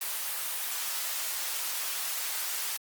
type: high-pass noise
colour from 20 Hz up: white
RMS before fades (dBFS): -33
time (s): 0.01-2.77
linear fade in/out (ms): 5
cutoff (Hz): 750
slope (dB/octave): 12
effects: Opus 24 kbps